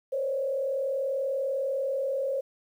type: tone with frequency modulation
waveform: sine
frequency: 541 Hz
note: C#5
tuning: 42 cents flat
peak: -26 dBFS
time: 0.12-2.41 s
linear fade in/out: 10 ms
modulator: 40.2 Hz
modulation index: 0.78
effects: 10-bit